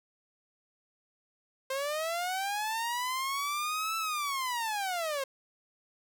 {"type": "linear two-way sweep", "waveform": "sawtooth", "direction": "up then down", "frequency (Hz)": [523.3, 1329, 526], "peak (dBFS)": -27, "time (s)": [1.7, 5.24], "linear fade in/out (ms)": 5, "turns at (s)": 3.97, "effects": []}